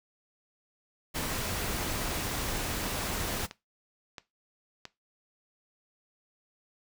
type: noise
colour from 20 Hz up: pink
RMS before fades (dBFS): -33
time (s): 1.14-3.47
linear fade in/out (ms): 20
type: click train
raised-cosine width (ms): 0.2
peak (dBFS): -23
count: 4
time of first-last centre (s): 2.84-4.853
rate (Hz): 1.49
effects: noise-tail reverb RT60 0.2 s tail -17 dB re dry